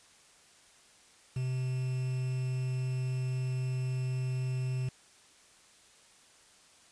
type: tone with quantisation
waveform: triangle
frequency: 128.3 Hz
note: C3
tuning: 34 cents flat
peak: -28 dBFS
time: 1.36-4.89 s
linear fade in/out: 5 ms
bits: 8
effects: white hiss -60 dBFS RMS until 6.91 s + resampled to 22050 Hz